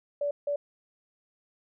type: tone bursts at uneven times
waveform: sine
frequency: 577 Hz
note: D5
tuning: 31 cents flat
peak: -26 dBFS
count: 2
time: 0.21-0.31 / 0.47-0.56 s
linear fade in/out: 5 ms
effects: none